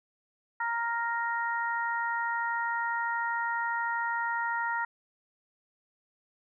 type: harmonic tone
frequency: 466.2 Hz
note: A#4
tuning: in tune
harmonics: 2 / 3 / 4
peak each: -31 / -33 / -34 dBFS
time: 0.6-4.85 s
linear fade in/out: 5 ms
effects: none